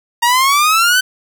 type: exponential sweep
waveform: sawtooth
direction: up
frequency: 932.3 to 1540 Hz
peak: -6 dBFS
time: 0.22-1.01 s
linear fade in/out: 10 ms
effects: 8-bit